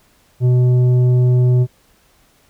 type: tone with tanh clipping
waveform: triangle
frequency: 124.8 Hz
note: B2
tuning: 19 cents sharp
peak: -11 dBFS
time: 0.4-1.67 s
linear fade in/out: 50 ms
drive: 12 dB
effects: pink hiss -55 dBFS RMS until 2.49 s